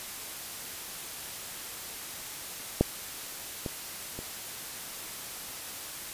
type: clicks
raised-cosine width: 2 ms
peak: -7 / -19 / -24 dBFS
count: 3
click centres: 2.81 / 3.662 / 4.19 s
effects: white hiss -40 dBFS RMS until 6.13 s + resampled to 32000 Hz